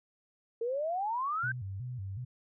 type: exponential sweep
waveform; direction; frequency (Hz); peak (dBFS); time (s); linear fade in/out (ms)
sine; up; 449 to 1587; -30; 0.61-1.52; 5
type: tone with vibrato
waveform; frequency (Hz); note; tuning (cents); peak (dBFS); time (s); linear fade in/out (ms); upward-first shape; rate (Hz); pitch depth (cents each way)
sine; 110; A2; 0; -36; 1.43-2.25; 10; square; 2.7; 220
effects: none